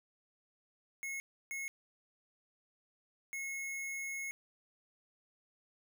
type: tone bursts at uneven times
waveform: square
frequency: 2175 Hz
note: C#7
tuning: 33 cents flat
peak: -39 dBFS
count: 3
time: 1.03-1.2 / 1.51-1.68 / 3.33-4.31 s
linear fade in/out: 0 ms
effects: none